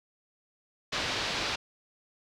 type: low-pass noise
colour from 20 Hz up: white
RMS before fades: -32 dBFS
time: 0.92-1.56 s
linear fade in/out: 10 ms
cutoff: 4700 Hz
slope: 24 dB/octave
effects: none